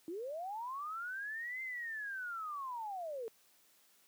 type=linear two-way sweep; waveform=sine; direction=up then down; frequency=310.8 to 2093 to 432.8 Hz; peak=-39 dBFS; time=0.08-3.28 s; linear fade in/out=0 ms; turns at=1.62 s; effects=white hiss -68 dBFS RMS until 4.07 s + high-pass 150 Hz 12 dB/octave